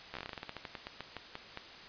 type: slowing click train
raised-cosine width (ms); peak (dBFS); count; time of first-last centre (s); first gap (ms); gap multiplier
0.3; -24; 20; 0.14-1.574; 13; 1.17
effects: white hiss -50 dBFS RMS until 1.88 s + resampled to 11025 Hz